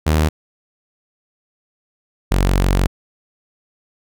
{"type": "tone pair in turn", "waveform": "sawtooth", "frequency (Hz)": [77.6, 46.5], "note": ["D#2", "F#1"], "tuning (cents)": [-4, 9], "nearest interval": "major sixth", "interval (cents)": 887, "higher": "first", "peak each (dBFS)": -9, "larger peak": "neither", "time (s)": [[0.06, 0.29], [2.31, 2.87]], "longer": "second", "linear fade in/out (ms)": 10, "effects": []}